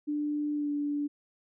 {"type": "tone with pitch glide", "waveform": "sine", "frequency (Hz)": [295.9, 290.8], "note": ["D4", "D4"], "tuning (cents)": [13, -17], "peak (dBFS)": -28, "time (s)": [0.07, 1.08], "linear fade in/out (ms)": 20, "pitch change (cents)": -30, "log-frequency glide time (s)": [0.54, 0.7], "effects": []}